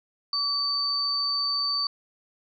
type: tone pair together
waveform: sine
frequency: 1145 / 4567 Hz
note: D6 / D8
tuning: -44 / -49 cents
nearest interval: 2 octaves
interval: 2395 cents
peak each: -33 / -24 dBFS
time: 0.33-1.87 s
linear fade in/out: 2 ms
effects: none